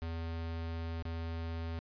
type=tone with dropouts; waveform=square; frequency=82.6 Hz; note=E2; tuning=4 cents sharp; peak=-37 dBFS; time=0.02-1.79 s; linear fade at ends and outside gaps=0 ms; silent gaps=1.024-1.053 s; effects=resampled to 11025 Hz